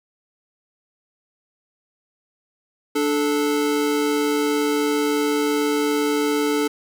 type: tone pair together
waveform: square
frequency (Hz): 293.7 / 436.5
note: D4 / A4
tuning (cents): 0 / -14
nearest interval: perfect fifth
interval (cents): 686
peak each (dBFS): -22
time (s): 2.95-6.68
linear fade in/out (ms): 10
effects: none